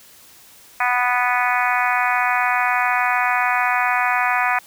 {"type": "harmonic tone", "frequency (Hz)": 246.9, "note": "B3", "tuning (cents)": 0, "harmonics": [3, 4, 5, 6, 7, 8, 9, 10], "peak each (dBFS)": [-22, -23, -24, -25, -25, -26, -27, -27], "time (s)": [0.8, 4.59], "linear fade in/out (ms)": 5, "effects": ["white hiss -47 dBFS RMS until 4.66 s"]}